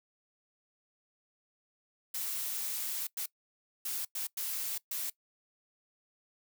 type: noise bursts at uneven times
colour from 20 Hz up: blue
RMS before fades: -36 dBFS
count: 6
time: 2.14-3.07 / 3.17-3.26 / 3.85-4.05 / 4.15-4.27 / 4.37-4.78 / 4.91-5.1 s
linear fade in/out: 5 ms
effects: noise-tail reverb RT60 0.1 s tail -21 dB re dry